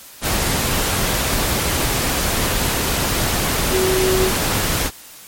sine tone in noise, 374.9 Hz, F#4, 23 cents sharp, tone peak -16 dBFS, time 3.69-4.32 s, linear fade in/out 50 ms, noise pink, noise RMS -19 dBFS, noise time 0.21-4.91 s, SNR 0 dB, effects white hiss -40 dBFS RMS until 5.27 s + MP3 64 kbps

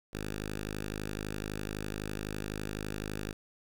5% pulse tone with notch filter, 51.91 Hz, G#1, in tune, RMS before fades -38 dBFS, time 0.13-3.33 s, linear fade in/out 5 ms, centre 660 Hz, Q 1.5, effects none

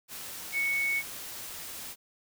sine tone in noise, 2217 Hz, C#7, in tune, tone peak -26 dBFS, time 0.52-1.03 s, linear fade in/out 50 ms, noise white, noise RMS -41 dBFS, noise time 0.08-1.96 s, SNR +12 dB, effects none

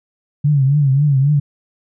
sine tone with vibrato, 140.6 Hz, C#3, 25 cents sharp, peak -10 dBFS, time 0.44-1.4 s, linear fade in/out 10 ms, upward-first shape triangle, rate 3.7 Hz, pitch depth 130 cents each way, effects none

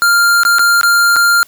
square tone with dropouts, 1396.9 Hz, F6, in tune, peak -8 dBFS, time 0.02-1.43 s, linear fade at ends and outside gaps 0 ms, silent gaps 0.434-0.451 / 0.585-0.593 / 0.812-0.832 / 1.16-1.165 s, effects white hiss -45 dBFS RMS until 1.47 s + high-pass 80 Hz 12 dB/octave

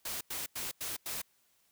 white noise bursts, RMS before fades -38 dBFS, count 5, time 0.05-1.218 s, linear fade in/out 5 ms, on 160 ms, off 92 ms, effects white hiss -71 dBFS RMS until 1.71 s

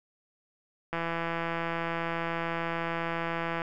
click train, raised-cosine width 0.5 ms, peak -17 dBFS, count 450, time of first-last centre 0.93-3.619 s, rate 167 Hz, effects none

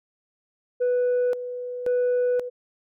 sine tone with tremolo, 493.9 Hz, B4, in tune, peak -17 dBFS, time 0.8-2.5 s, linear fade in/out 20 ms, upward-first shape square, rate 0.94 Hz, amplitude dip 75%, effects tanh soft clip ceiling -18 dBFS

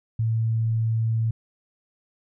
sine tone, 112.7 Hz, A2, 42 cents sharp, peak -20 dBFS, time 0.19-1.31 s, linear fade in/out 5 ms, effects none

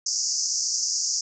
white band-pass noise, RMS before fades -26 dBFS, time 0.06-1.21 s, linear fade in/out 5 ms, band 4900 to 6900 Hz, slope 96 dB/octave, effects none

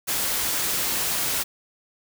white noise, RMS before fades -25 dBFS, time 0.07-1.44 s, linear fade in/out 20 ms, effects none

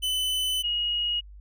45% pulse / sine tone pair in turn, 3015 / 2886 Hz, F#7 / F#7, +32 / -44 cents, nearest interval minor second, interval 76 cents, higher first, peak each -24 dBFS, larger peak neither, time 0.02-0.63 / 0.63-1.21 s, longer first, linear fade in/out 20 ms, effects added 50 Hz sine -43 dBFS peak until 1.4 s

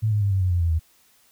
sine tone with pitch steps, 109.4 / 104.7 / 100.2 / 95.9 / 91.78 / 87.84 / 84.07 / 80.46 Hz, A2 / G#2 / G2 / G2 / F#2 / F2 / E2 / E2, -9 / +15 / +38 / -37 / -14 / +11 / +35 / -41 cents, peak -18 dBFS, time 0.02-0.796 s, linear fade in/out 20 ms, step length 97 ms, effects white hiss -59 dBFS RMS until 1.31 s

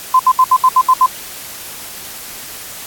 sine tone bursts, 1027 Hz, C6, 33 cents flat, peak -5 dBFS, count 8, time 0.14-1.062 s, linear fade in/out 5 ms, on 54 ms, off 70 ms, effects white hiss -30 dBFS RMS until 2.86 s + AAC 64 kbps

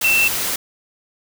sine tone in noise, 2682 Hz, E7, 29 cents sharp, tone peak -13 dBFS, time 0.04-0.28 s, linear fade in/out 5 ms, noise white, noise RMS -22 dBFS, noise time 0.01-0.56 s, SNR +6 dB, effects none

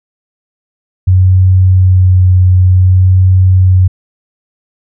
sine tone with vibrato, 92.4 Hz, F#2, 2 cents flat, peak -3 dBFS, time 1.07-3.88 s, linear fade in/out 10 ms, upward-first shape sine, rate 0.55 Hz, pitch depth 14 cents each way, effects none

